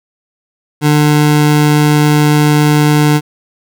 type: tone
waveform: 25% pulse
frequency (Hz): 149.4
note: D3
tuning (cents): +30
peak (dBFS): -3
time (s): 0.81-3.21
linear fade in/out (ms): 50
effects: none